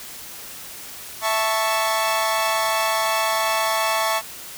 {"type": "chord", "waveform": "sawtooth", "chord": "A major", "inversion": "second", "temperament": "equal", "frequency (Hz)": [659.3, 880, 1108.7], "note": ["E5", "A5", "C#6"], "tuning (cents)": [0, 0, 0], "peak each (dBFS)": -20, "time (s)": [1.21, 4.22], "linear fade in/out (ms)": 50, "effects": ["white hiss -37 dBFS RMS until 4.57 s"]}